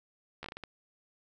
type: slowing click train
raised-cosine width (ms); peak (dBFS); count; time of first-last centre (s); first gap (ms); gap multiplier
0.3; -25; 7; 0.43-0.637; 13; 1.39
effects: none